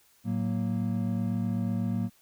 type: tone cluster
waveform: triangle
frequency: 110.6 / 184.9 / 233 Hz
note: A2 / F#3 / A#3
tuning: +9 / -1 / -1 cents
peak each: -29 dBFS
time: 0.24-2.1 s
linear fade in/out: 50 ms
effects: white hiss -63 dBFS RMS until 2.21 s